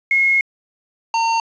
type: tone pair in turn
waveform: sine / square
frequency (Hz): 2163 / 912.1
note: C#7 / A#5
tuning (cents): -43 / -38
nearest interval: octave + minor third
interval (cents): 1495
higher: first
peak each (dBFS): -12 / -16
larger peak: first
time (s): 0.11-0.41 / 1.14-1.4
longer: first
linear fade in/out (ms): 2
effects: resampled to 16000 Hz + 7-bit